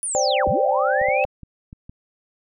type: linear two-way sweep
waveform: sine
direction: down then up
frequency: 9956 to 41.13 to 2642 Hz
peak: -23 dBFS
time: 0.03-1.24 s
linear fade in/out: 0 ms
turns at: 0.48 s
type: chord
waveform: sine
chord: C suspended second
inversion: none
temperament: equal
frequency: 523.3 / 587.3 / 784 Hz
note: C5 / D5 / G5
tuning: 0 / 0 / 0 cents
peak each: -22 dBFS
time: 0.15-1.25 s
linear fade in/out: 0 ms
type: clicks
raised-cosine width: 5 ms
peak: -26 dBFS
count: 6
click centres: 1.015 / 1.086 / 1.25 / 1.433 / 1.729 / 1.895 s
effects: none